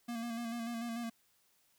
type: tone with vibrato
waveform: square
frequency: 233.1 Hz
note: A#3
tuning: in tune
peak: -38 dBFS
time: 0.08-1.1 s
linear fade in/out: 10 ms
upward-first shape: square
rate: 6.8 Hz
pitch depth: 32 cents each way
effects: white hiss -72 dBFS RMS until 1.78 s